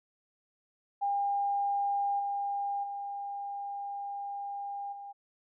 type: tone with level steps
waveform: sine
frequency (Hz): 804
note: G5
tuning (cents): +44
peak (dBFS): -27 / -30 / -35 / -41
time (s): 1.01-5.13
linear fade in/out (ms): 20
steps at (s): 2.19 / 2.83 / 4.92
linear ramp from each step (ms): 10
effects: none

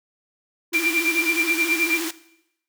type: tone with vibrato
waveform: triangle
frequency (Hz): 329.2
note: E4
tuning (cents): -2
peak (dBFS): -25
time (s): 0.72-2.1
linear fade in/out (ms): 20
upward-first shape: square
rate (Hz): 14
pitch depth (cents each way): 62
type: high-pass noise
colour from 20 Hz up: pink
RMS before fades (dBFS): -30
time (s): 0.73-2.11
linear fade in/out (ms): 5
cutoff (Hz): 1400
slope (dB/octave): 12
type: tone with tremolo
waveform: sine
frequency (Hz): 2369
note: D7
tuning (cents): +14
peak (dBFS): -15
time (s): 0.74-2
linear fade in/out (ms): 5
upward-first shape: triangle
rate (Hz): 9.4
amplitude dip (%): 90
effects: noise-tail reverb RT60 0.8 s tail -17 dB re dry

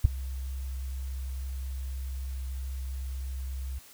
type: tone with ADSR envelope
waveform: sine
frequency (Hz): 65.6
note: C2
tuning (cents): +5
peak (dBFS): -10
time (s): 0.04-3.79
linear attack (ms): 11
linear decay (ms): 8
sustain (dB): -22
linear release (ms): 9
effects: white hiss -53 dBFS RMS until 3.93 s

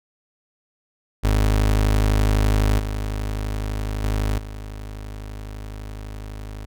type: tone with level steps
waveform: 30% pulse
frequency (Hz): 51.91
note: G#1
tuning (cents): 0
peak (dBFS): -13 / -21 / -17 / -29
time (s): 1.23-6.66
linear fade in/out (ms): 20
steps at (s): 2.79 / 4.04 / 4.38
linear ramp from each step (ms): 2
effects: none

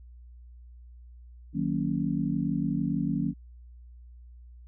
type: chord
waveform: sine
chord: D# minor seventh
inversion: none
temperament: just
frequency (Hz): 155.56 / 186.68 / 233.3 / 280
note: D#3 / F#3 / A#3 / C#4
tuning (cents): 0 / +16 / +2 / +18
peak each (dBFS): -31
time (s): 1.53-3.34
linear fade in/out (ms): 50
effects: added 60 Hz sine -46 dBFS peak until 4.67 s

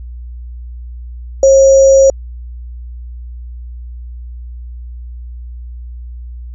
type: tone with sample-and-hold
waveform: sine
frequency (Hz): 540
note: C#5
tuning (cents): -45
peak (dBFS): -3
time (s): 1.43-2.1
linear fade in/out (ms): 2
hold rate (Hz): 6300
effects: added 60 Hz sine -25 dBFS peak until 6.54 s + resampled to 24000 Hz

